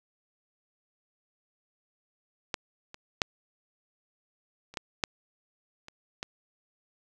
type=clicks; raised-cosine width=0.2 ms; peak=-12 / -26 / -6 / -30 / -15 / -8 / -27 / -17 dBFS; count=8; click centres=2.542 / 2.944 / 3.218 / 4.74 / 4.772 / 5.038 / 5.884 / 6.229 s; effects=none